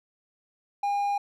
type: tone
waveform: triangle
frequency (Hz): 810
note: G#5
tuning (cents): -43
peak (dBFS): -22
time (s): 0.83-1.18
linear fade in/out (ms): 5
effects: none